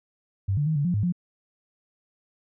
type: tone with pitch steps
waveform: sine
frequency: 97.8 / 146.1 / 157.4 / 143.5 / 176.7 / 103.7 / 176.6 Hz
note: G2 / D3 / D#3 / D3 / F3 / G#2 / F3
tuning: -4 / -9 / +20 / -40 / +21 / -2 / +20 cents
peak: -21 dBFS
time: 0.48-1.124 s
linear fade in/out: 10 ms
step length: 92 ms
effects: none